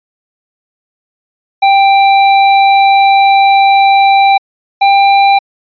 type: tone pair in turn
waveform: square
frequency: 787 / 792.9 Hz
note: G5 / G5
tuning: +7 / +20 cents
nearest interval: unison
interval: 13 cents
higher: second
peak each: -5 dBFS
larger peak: neither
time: 1.62-4.38 / 4.81-5.39 s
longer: first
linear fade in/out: 10 ms
effects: resampled to 11025 Hz